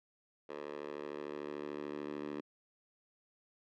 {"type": "tone with high-pass filter sweep", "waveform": "10% pulse", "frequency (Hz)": 73.42, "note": "D2", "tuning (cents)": 0, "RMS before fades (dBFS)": -43, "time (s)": [0.49, 2.41], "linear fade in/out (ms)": 5, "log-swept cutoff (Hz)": [470, 290], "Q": 2, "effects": ["low-pass 3000 Hz 12 dB/octave"]}